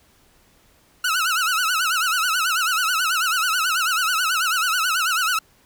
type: tone with vibrato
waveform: sawtooth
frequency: 1384 Hz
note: F6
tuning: 16 cents flat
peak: -15 dBFS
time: 1.04-5.39 s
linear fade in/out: 5 ms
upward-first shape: sine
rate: 9.2 Hz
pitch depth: 150 cents each way
effects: pink hiss -57 dBFS RMS until 5.65 s